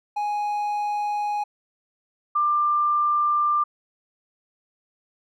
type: tone pair in turn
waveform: triangle / sine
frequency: 830.6 / 1189.3 Hz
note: G#5 / D6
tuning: 0 / +21 cents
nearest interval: tritone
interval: 621 cents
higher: second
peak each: -21 / -18 dBFS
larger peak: second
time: 0.16-1.44 / 2.35-3.64 s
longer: second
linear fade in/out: 10 ms
effects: none